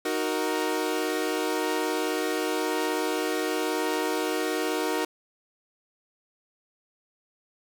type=chord; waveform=sawtooth; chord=D# minor; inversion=none; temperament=equal; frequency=311.1 / 370 / 466.2 Hz; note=D#4 / F#4 / A#4; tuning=0 / 0 / 0 cents; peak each=-26 dBFS; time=0.05-5.05 s; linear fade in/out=5 ms; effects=none